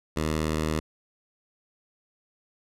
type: tone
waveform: 10% pulse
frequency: 78 Hz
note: D#2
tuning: 5 cents sharp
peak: -17 dBFS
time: 0.16-0.8 s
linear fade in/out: 10 ms
effects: low-pass 12000 Hz 12 dB/octave